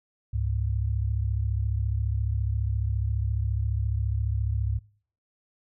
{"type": "tone pair together", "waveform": "sine", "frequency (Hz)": [69.3, 103.83], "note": ["C#2", "G#2"], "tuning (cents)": [0, 0], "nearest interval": "perfect fifth", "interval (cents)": 700, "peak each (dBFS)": -27, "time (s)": [0.33, 4.79], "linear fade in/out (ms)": 10, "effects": ["noise-tail reverb RT60 0.5 s tail -24 dB re dry"]}